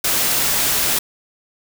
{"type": "noise", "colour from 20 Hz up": "white", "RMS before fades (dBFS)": -18, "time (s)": [0.04, 0.99], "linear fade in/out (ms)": 5, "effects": []}